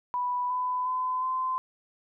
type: tone with pitch steps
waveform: sine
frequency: 987 / 1001.4 / 1015.9 / 1030.7 Hz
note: B5 / B5 / B5 / C6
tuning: -1 / +24 / +49 / -26 cents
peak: -26 dBFS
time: 0.14-1.58 s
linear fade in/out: 0 ms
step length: 360 ms
effects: none